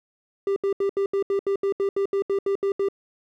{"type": "tone bursts", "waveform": "triangle", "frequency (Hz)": 395.2, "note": "G4", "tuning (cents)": 14, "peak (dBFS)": -18, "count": 15, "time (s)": [0.47, 2.886], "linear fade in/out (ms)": 2, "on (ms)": 92, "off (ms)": 74, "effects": []}